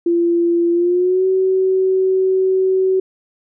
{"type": "tone with pitch glide", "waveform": "sine", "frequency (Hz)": [342.1, 377.4], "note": ["F4", "F#4"], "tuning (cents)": [-36, 34], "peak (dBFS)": -12, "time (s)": [0.06, 3], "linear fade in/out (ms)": 5, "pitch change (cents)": 170, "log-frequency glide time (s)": [0.72, 1.26], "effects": []}